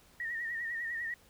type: tone with vibrato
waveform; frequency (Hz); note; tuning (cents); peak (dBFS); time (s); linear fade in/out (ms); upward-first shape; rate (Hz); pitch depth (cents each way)
sine; 1864.7; A#6; 0; -34; 0.2-1.14; 2; sine; 10; 64
effects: pink hiss -62 dBFS RMS until 1.29 s